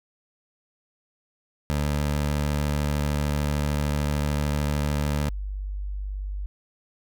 20% pulse / sine tone pair in turn, 73.42 / 49.14 Hz, D2 / G1, 0 / +5 cents, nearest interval perfect fifth, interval 695 cents, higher first, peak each -18 / -28 dBFS, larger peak first, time 1.7-5.29 / 5.29-6.46 s, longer first, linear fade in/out 0 ms, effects none

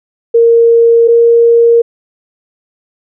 sine tone pair in turn, 464 / 466.7 Hz, A#4 / A#4, -8 / +2 cents, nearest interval unison, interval 10 cents, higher second, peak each -3 dBFS, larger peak neither, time 0.34-1.08 / 1.08-1.82 s, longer neither, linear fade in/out 10 ms, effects none

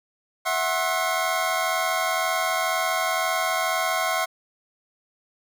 25% pulse tone cluster, 657 / 739 / 1071 Hz, E5 / F#5 / C6, -6 / -2 / +40 cents, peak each -23 dBFS, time 0.45-4.26 s, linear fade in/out 20 ms, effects none

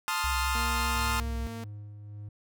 sawtooth chord, F dominant seventh, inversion first, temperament equal, 880 / 1046.5 / 1244.5 / 1396.9 Hz, A5 / C6 / Eb6 / F6, 0 / 0 / 0 / 0 cents, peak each -30 dBFS, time 0.08-1.2 s, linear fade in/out 0 ms
sine tone with vibrato, 64.4 Hz, C2, 27 cents flat, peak -30 dBFS, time 0.24-1.47 s, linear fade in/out 0 ms, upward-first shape triangle, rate 5.1 Hz, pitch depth 63 cents each way
sawtooth tone with pitch glide, 233.1 to 229.5 Hz, A#3 to A#3, 0 to -27 cents, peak -34 dBFS, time 0.55-1.64 s, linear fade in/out 0 ms, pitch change -27 cents, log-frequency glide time 0.88-1.47 s
triangle tone with tremolo, 103.8 Hz, G#2, in tune, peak -36 dBFS, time 0.95-2.29 s, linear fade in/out 5 ms, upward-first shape sine, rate 1.7 Hz, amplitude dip 40%
effects none

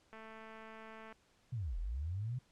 click train, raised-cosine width 0.5 ms, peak -38 dBFS, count 221, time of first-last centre 0.13-1.125 s, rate 221 Hz
sine linear two-way sweep, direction down then up, 130.81 to 37.6 to 130.81 Hz, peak -36 dBFS, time 1.52-2.39 s, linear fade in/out 10 ms, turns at 1.78 s
effects pink hiss -71 dBFS RMS until 2.51 s + low-pass 8000 Hz 12 dB/octave

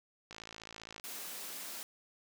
click train, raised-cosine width 0.2 ms, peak -29 dBFS, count 39, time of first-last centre 0.31-0.998 s, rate 55.2 Hz
white high-pass noise, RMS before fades -44 dBFS, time 1.04-1.83 s, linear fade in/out 0 ms, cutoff 170 Hz, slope 48 dB/octave
effects none

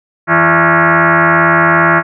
sine tone with frequency modulation, 164.81 Hz, E3, in tune, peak -6 dBFS, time 0.27-2.03 s, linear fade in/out 50 ms, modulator 252 Hz, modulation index 6.9, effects none

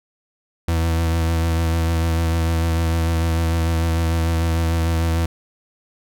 40% pulse tone with vibrato, 82.41 Hz, E2, in tune, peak -16 dBFS, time 0.68-5.26 s, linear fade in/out 5 ms, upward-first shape sine, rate 6.7 Hz, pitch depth 25 cents each way, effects none

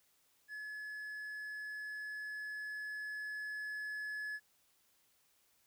triangle tone with level ramp, 1706 Hz, G#6, 46 cents sharp, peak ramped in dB -41 to -37 dBFS, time 0.48-4.4 s, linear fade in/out 50 ms, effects white hiss -73 dBFS RMS until 5.66 s

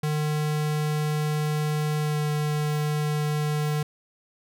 square tone with pitch glide, 151.4 to 150.18 Hz, D#3 to D3, -47 to +39 cents, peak -24 dBFS, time 0.03-3.83 s, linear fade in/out 5 ms, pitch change -14 cents, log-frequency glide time 1.99-2.18 s, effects none

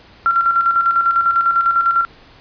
sine tone with tremolo, 1368 Hz, F6, 36 cents flat, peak -10 dBFS, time 0.26-2.05 s, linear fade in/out 0 ms, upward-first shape square, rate 10 Hz, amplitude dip 50%, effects pink hiss -45 dBFS RMS until 2.4 s + resampled to 11025 Hz

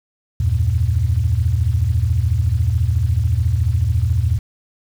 sine tone cluster, 77.4 / 91.4 / 115.9 Hz, D#2 / F#2 / A#2, -9 / -21 / -10 cents, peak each -18 dBFS, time 0.4-4.39 s, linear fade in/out 5 ms, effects tanh soft clip ceiling -5 dBFS + 7-bit

